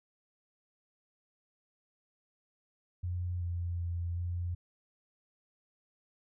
sine tone with pitch steps, 88.9 / 86.8 / 86.1 / 87.6 Hz, F2 / F2 / F2 / F2, +31 / -10 / -24 / +6 cents, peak -32 dBFS, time 3.03-4.55 s, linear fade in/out 10 ms, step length 380 ms, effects none

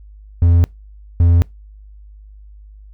triangle tone pair in turn, 85.5 / 85.5 Hz, F2 / F2, -36 / -36 cents, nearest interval unison, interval 0 cents, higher neither, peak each -6 dBFS, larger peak neither, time 0.42-0.64 / 1.2-1.42 s, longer neither, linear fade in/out 0 ms, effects noise-tail reverb RT60 0.2 s tail -24 dB re dry + added 51 Hz sine -37 dBFS peak until 2.93 s

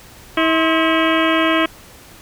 harmonic tone with a mistuned harmonic, 322.7 Hz, E4, 37 cents flat, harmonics 1 / 2 / 3 / 4 / 5 / 6 / 7 / 8 / 9 / 10, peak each -17 / -20 / -22 / -23 / -24 / -25 / -25 / -26 / -27 / -27 dBFS, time 0.37-1.66 s, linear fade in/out 5 ms, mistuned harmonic 3, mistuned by +150 cents, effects pink hiss -42 dBFS RMS until 2.21 s

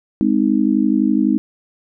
sine chord, Ab major, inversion none, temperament just, 207.7 / 259.6 / 311.5 Hz, Ab3 / C4 / Eb4, 0 / -13 / +2 cents, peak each -17 dBFS, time 0.21-1.38 s, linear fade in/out 0 ms, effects none

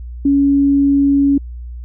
sine tone, 280 Hz, C#4, 18 cents sharp, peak -9 dBFS, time 0.25-1.38 s, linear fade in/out 5 ms, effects added 60 Hz sine -26 dBFS peak until 1.84 s

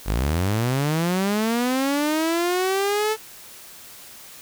sawtooth linear sweep, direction up, 44.4 to 440.4 Hz, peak -16 dBFS, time 0.05-3.17 s, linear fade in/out 50 ms, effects white hiss -43 dBFS RMS until 4.41 s

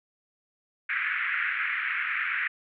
white band-pass noise, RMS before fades -29 dBFS, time 0.89-2.48 s, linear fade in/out 10 ms, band 1400 to 2300 Hz, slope 48 dB/octave, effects none

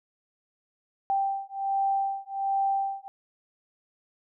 sine beating tone pair, 784 / 785.3 Hz, G5 / G5, 0 / +3 cents, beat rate 1.3 Hz, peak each -28 dBFS, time 1.1-3.08 s, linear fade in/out 0 ms, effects none

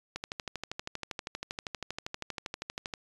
click train, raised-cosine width 0.2 ms, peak -18 dBFS, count 36, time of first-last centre 0.16-2.938 s, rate 12.6 Hz, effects resampled to 24000 Hz

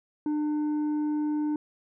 sine tone with tanh clipping, 300 Hz, D4, 37 cents sharp, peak -26 dBFS, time 0.26-1.56 s, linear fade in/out 2 ms, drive 5 dB, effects none

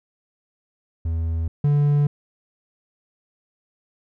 triangle tone pair in turn, 81.8 / 145.35 Hz, E2 / D3, -13 / -18 cents, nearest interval minor seventh, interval 995 cents, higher second, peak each -19 / -13 dBFS, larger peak second, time 1.05-1.48 / 1.64-2.07 s, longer neither, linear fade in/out 5 ms, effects none

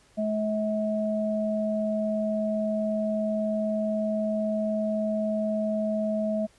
sine tone pair together, 214.1 / 642.1 Hz, A3 / E5, -47 / -46 cents, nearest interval octave + perfect fifth, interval 1901 cents, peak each -27 dBFS, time 0.17-6.47 s, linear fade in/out 20 ms, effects pink hiss -60 dBFS RMS until 6.58 s + resampled to 24000 Hz

